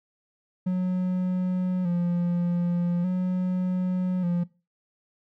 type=tone with vibrato; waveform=triangle; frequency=178.6 Hz; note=F3; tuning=39 cents sharp; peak=-20 dBFS; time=0.66-4.44 s; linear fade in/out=10 ms; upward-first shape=square; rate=0.42 Hz; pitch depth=42 cents each way; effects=noise-tail reverb RT60 0.3 s tail -21 dB re dry